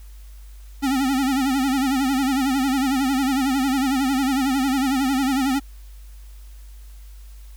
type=tone with vibrato; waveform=square; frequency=267.6 Hz; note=C4; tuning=39 cents sharp; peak=-19 dBFS; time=0.82-5.6 s; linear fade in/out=20 ms; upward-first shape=sine; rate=11 Hz; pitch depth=96 cents each way; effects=added 50 Hz sine -38 dBFS peak until 7.56 s + white hiss -55 dBFS RMS until 7.56 s